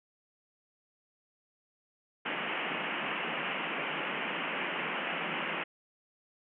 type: band-pass noise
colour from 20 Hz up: white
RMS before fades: -35 dBFS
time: 2.25-5.64 s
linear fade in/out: 10 ms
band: 150 to 3000 Hz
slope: 96 dB/octave
effects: none